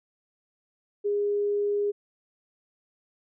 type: tone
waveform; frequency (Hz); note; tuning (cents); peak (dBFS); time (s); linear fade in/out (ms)
sine; 409.7; G#4; -24; -23; 1.04-1.92; 20
effects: none